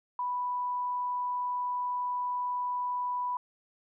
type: tone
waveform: sine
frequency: 987.8 Hz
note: B5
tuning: in tune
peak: -29 dBFS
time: 0.19-3.37 s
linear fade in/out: 2 ms
effects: none